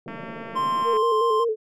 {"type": "band-pass noise", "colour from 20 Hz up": "pink", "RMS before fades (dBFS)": -39, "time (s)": [0.06, 0.83], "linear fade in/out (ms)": 2, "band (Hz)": [130, 640], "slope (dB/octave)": 96}
{"type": "click train", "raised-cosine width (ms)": 0.5, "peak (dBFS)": -24, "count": 203, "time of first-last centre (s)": [0.08, 0.97], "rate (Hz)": 227}
{"type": "tone", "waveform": "triangle", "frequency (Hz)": 1050, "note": "C6", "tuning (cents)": 6, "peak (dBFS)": -19, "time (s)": [0.55, 1.45], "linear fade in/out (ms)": 20}
{"type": "tone with vibrato", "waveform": "sine", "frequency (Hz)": 450, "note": "A4", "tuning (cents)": 39, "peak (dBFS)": -20, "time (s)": [0.84, 1.56], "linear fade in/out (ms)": 50, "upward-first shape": "square", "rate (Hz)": 5.4, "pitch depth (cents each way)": 58}
{"effects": []}